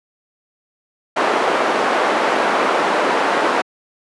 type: band-pass noise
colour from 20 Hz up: white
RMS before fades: -17 dBFS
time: 1.16-3.62 s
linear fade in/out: 10 ms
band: 310 to 1100 Hz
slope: 12 dB/octave
effects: high-pass 200 Hz 12 dB/octave + resampled to 24000 Hz